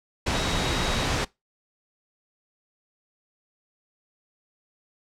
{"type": "tone in noise", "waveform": "sine", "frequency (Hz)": 3800, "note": "A#7", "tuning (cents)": 33, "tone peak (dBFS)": -35, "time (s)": [0.34, 1.06], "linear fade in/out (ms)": 10, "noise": "pink", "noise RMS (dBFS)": -25, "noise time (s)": [0.26, 1.25], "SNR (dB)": -13, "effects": ["noise-tail reverb RT60 0.2 s tail -22 dB re dry", "low-pass 6000 Hz 12 dB/octave"]}